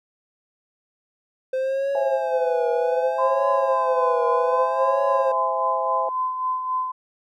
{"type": "tone with vibrato", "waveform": "triangle", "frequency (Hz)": 517, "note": "C5", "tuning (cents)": -21, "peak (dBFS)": -19, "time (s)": [1.53, 5.32], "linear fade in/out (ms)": 5, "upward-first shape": "triangle", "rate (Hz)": 0.64, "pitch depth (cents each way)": 130}
{"type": "chord", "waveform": "sine", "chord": "C augmented", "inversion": "none", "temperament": "equal", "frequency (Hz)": [523.3, 659.3, 830.6], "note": ["C5", "E5", "G#5"], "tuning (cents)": [0, 0, 0], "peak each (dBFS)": -27, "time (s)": [1.95, 6.09], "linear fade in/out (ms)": 2}
{"type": "tone with tremolo", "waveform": "sine", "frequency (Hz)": 1023, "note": "C6", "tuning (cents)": -39, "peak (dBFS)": -20, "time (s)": [3.18, 6.92], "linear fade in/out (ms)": 10, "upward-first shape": "sine", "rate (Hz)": 3.7, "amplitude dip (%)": 50}
{"effects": []}